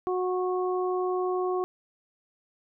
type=harmonic tone; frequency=366.3 Hz; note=F#4; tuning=17 cents flat; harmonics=1 / 2 / 3; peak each=-26 / -33 / -34 dBFS; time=0.07-1.64 s; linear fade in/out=0 ms; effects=none